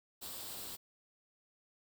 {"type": "noise with comb filter", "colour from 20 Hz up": "white", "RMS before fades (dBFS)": -45, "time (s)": [0.21, 0.77], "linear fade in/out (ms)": 20, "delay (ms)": 0.24, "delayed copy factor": 0.5, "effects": []}